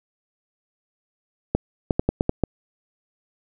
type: clicks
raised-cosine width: 2 ms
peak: -5 dBFS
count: 7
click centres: 1.55 / 1.908 / 1.995 / 2.09 / 2.209 / 2.294 / 2.437 s
effects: none